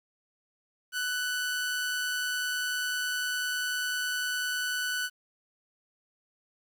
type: tone with amplitude modulation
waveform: sawtooth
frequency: 1491 Hz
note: F#6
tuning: 13 cents sharp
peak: -24 dBFS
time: 0.92-5.1 s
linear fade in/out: 50 ms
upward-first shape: sine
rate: 150 Hz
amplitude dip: 30%
effects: 10-bit